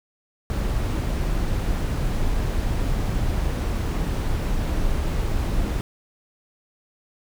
brown noise, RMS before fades -23 dBFS, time 0.5-5.81 s, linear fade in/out 0 ms, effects none

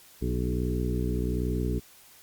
harmonic tone with a mistuned harmonic, 61.2 Hz, B1, 15 cents flat, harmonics 1 / 2 / 3 / 4 / 5 / 6 / 7, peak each -29 / -32 / -34 / -35 / -36 / -37 / -37 dBFS, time 0.21-1.8 s, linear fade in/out 20 ms, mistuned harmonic 6, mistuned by +23 cents, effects white hiss -54 dBFS RMS until 2.22 s + Opus 48 kbps

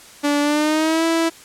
sawtooth tone with pitch glide, 290 to 329.3 Hz, D4 to E4, -22 to -2 cents, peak -12 dBFS, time 0.23-1.3 s, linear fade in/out 20 ms, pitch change +220 cents, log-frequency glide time 0.41-1.05 s, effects white hiss -43 dBFS RMS until 1.44 s + low-pass 10000 Hz 12 dB/octave

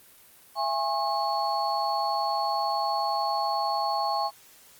sine tone cluster, 670 / 821 / 1081 / 4403 Hz, E5 / G#5 / C#6 / C#8, +28 / -20 / -44 / -13 cents, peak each -32 / -27 / -30 / -34 dBFS, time 0.55-4.31 s, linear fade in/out 50 ms, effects white hiss -54 dBFS RMS until 4.79 s + Opus 32 kbps

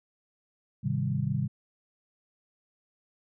sine chord, Ab major seventh, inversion none, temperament equal, 103.83 / 130.81 / 155.56 / 196 Hz, Ab2 / C3 / Eb3 / G3, 0 / 0 / 0 / 0 cents, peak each -35 / -29 / -32 / -33 dBFS, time 0.83-1.48 s, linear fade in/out 20 ms, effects none

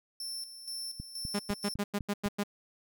sawtooth tone with tremolo, 5370 Hz, E8, 31 cents sharp, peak -34 dBFS, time 0.2-1.74 s, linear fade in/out 2 ms, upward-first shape square, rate 2.1 Hz, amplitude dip 65%
click train, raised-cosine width 5 ms, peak -27 dBFS, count 6, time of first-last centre 1-2.259 s, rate 3.97 Hz
sawtooth tone bursts, 203.6 Hz, G#3, 34 cents flat, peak -25 dBFS, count 8, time 1.34-2.436 s, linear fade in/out 10 ms, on 53 ms, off 96 ms
effects none

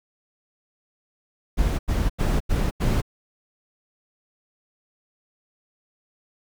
brown noise bursts, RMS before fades -21 dBFS, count 5, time 1.57-3.018 s, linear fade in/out 20 ms, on 220 ms, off 87 ms, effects none

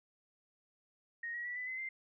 sine tone with pitch steps, 1866 / 1908.5 / 1952 / 1996.5 / 2042 / 2088 Hz, A#6 / A#6 / B6 / B6 / C7 / C7, +1 / +40 / -21 / +18 / -43 / -4 cents, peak -38 dBFS, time 1.23-1.89 s, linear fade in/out 5 ms, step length 110 ms, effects none

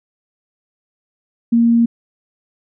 sine tone, 233.1 Hz, A#3, in tune, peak -9 dBFS, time 1.52-1.86 s, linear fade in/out 10 ms, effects none

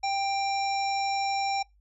harmonic tone, 789 Hz, G5, 11 cents sharp, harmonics 1 / 3 / 5 / 7 / 9, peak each -26 / -34 / -42 / -36 / -44 dBFS, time 0.03-1.63 s, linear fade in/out 10 ms, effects noise-tail reverb RT60 0.2 s tail -25 dB re dry + added 50 Hz sine -59 dBFS peak until 1.8 s

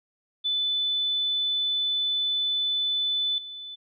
sine tone with level steps, 3500 Hz, A7, 10 cents flat, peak -23 / -36 dBFS, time 0.44-3.76 s, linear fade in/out 20 ms, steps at 3.38 s, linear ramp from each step 2 ms, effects none

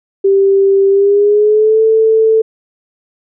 sine tone with pitch glide, 392 to 442.6 Hz, G4 to A4, 0 to +10 cents, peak -6 dBFS, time 0.24-2.42 s, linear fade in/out 10 ms, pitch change +210 cents, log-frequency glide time 0.89-1.82 s, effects none

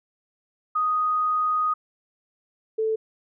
sine tone pair in turn, 1245 / 440.2 Hz, D#6 / A4, +1 / +1 cents, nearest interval octave + tritone, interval 1800 cents, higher first, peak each -20 / -21 dBFS, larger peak first, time 0.75-1.74 / 2.78-2.96 s, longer first, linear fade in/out 10 ms, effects none

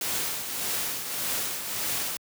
white noise with tremolo, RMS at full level -28 dBFS, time 0.01-2.17 s, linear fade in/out 2 ms, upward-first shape triangle, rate 1.7 Hz, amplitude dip 55%, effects high-pass 80 Hz 12 dB/octave

